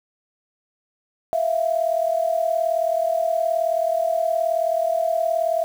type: tone pair together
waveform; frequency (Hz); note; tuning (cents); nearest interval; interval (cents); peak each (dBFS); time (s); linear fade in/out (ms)
sine; 654 / 692.9; E5 / F5; -14 / -14; minor second; 100; -20 / -23; 1.33-5.64; 0
effects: 7-bit